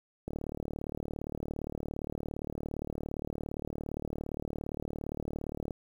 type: click train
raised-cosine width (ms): 2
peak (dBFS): -23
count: 204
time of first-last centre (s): 0.28-5.708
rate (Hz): 37.4
effects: 9-bit